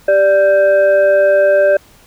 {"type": "tone with frequency modulation", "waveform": "sine", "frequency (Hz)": 587.3, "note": "D5", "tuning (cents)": 0, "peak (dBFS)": -7, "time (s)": [0.08, 1.77], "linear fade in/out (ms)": 5, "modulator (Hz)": 981, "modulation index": 0.54, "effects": ["pink hiss -46 dBFS RMS until 2.06 s"]}